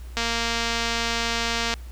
click train, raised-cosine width 0.2 ms, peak -8 dBFS, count 365, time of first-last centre 0.17-1.739 s, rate 232 Hz, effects added 60 Hz sine -35 dBFS peak until 1.91 s + pink hiss -52 dBFS RMS until 1.91 s

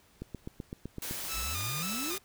click train, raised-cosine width 3 ms, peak -25 dBFS, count 8, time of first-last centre 0.22-1.111 s, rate 7.86 Hz
white noise, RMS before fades -38 dBFS, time 1.02-2.18 s, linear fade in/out 2 ms
10% pulse tone with vibrato, 1264 Hz, D#6, 27 cents sharp, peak -28 dBFS, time 1.27-2.19 s, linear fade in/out 50 ms, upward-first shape square, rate 1.8 Hz, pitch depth 65 cents each way
triangle exponential sweep, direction up, 48.71 to 415.3 Hz, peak -35 dBFS, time 1.32-2.19 s, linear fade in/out 50 ms
effects pink hiss -63 dBFS RMS until 2.24 s

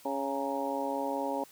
harmonic tone with a mistuned harmonic, 138.59 Hz, C#3, in tune, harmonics 2 / 3 / 4 / 5 / 6 / 7, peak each -36 / -40 / -35 / -41 / -37 / -37 dBFS, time 0.05-1.44 s, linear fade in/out 5 ms, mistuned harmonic 7, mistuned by -62 cents, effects white hiss -56 dBFS RMS until 1.51 s + high-pass 80 Hz 12 dB/octave

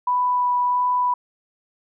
sine tone with vibrato, 987.8 Hz, B5, in tune, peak -17 dBFS, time 0.07-1.14 s, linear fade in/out 5 ms, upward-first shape sine, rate 1.5 Hz, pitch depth 8 cents each way, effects none

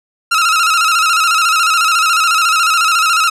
sawtooth tone with vibrato, 1329 Hz, E6, 14 cents sharp, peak -6 dBFS, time 0.31-3.3 s, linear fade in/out 10 ms, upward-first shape square, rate 14 Hz, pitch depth 66 cents each way, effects low-pass 10000 Hz 12 dB/octave

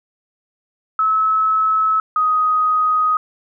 sine tone pair in turn, 1295 / 1252.3 Hz, E6 / D#6, -31 / +11 cents, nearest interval minor second, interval 58 cents, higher first, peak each -13 dBFS, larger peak neither, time 0.99-2 / 2.16-3.17 s, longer neither, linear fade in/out 2 ms, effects none

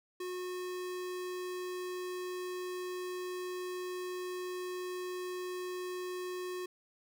square tone, 363.4 Hz, F#4, 31 cents flat, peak -38 dBFS, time 0.2-6.66 s, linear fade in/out 5 ms, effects none

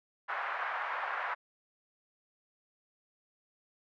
white band-pass noise, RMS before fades -36 dBFS, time 0.28-1.35 s, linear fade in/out 20 ms, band 720 to 1700 Hz, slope 24 dB/octave, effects none

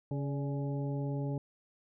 harmonic tone with a mistuned harmonic, 139.8 Hz, C#3, 15 cents sharp, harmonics 1 / 2 / 3 / 4 / 6, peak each -33 / -39 / -43 / -45 / -49 dBFS, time 0.11-1.38 s, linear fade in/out 2 ms, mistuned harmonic 4, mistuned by +57 cents, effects none

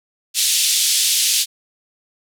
pink band-pass noise, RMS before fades -17 dBFS, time 0.34-1.46 s, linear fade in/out 50 ms, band 3200 to 12000 Hz, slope 24 dB/octave, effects none

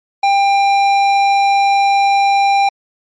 triangle tone with hard clipping, 795 Hz, G5, 24 cents sharp, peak -11 dBFS, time 0.23-2.69 s, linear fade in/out 5 ms, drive 15 dB, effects MP3 48 kbps

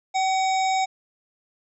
harmonic tone with a mistuned harmonic, 753 Hz, F#5, 30 cents sharp, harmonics 1 / 3 / 5 / 7 / 9 / 10, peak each -20 / -30 / -34 / -37 / -39 / -40 dBFS, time 0.14-0.86 s, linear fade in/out 20 ms, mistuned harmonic 1, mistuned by +21 cents, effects none

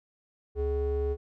triangle ring-modulated tone, 173.8 Hz, F3, 8 cents flat, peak -21 dBFS, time 0.55-1.17 s, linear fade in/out 50 ms, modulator 245 Hz, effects none

